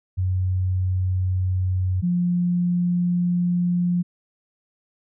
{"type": "tone pair in turn", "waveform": "sine", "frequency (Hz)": [92.5, 176.34], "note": ["F#2", "F3"], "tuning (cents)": [0, 17], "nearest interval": "major seventh", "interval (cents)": 1117, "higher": "second", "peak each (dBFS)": [-19, -18], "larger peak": "second", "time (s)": [[0.17, 2.02], [2.02, 4.03]], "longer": "second", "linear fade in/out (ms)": 20, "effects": []}